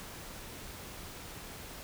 silence, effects pink hiss -46 dBFS RMS until 1.83 s

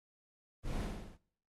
brown noise with echo, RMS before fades -37 dBFS, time 0.63-0.89 s, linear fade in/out 50 ms, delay 58 ms, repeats 5, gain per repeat -3 dB, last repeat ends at 1.18 s, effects noise-tail reverb RT60 0.6 s tail -21 dB re dry + AAC 32 kbps

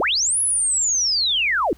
sine linear two-way sweep, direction up then down, 266.7 to 10620 to 266.7 Hz, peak -17 dBFS, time 0-1.73 s, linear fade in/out 0 ms, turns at 0.4 s, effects added 60 Hz sine -47 dBFS peak until 1.77 s + pink hiss -55 dBFS RMS until 1.77 s

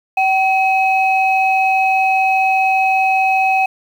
sine tone pair together, 764 / 2549 Hz, G5 / D#7, -45 / +41 cents, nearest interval octave + major sixth, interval 2086 cents, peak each -12 / -16 dBFS, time 0.17-3.66 s, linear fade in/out 5 ms, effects tanh soft clip ceiling -4 dBFS + 7-bit

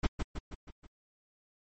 brown noise with echo, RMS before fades -25 dBFS, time 0.03-0.07 s, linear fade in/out 10 ms, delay 160 ms, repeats 5, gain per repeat -5 dB, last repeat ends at 0.87 s, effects MP3 32 kbps

